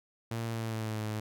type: tone with pitch glide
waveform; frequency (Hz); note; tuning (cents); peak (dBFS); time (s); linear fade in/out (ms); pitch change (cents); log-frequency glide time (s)
sawtooth; 114.8 to 107.73; A#2 to A2; -26 to -36; -29; 0.31-1.2; 5; -110; 0.47-1.03
effects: none